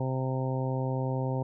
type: harmonic tone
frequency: 130.81 Hz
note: C3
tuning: in tune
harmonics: 1 / 2 / 3 / 4 / 5 / 6 / 7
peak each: -29 / -36 / -38 / -36 / -42 / -42 / -40 dBFS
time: 0-1.43 s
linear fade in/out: 5 ms
effects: none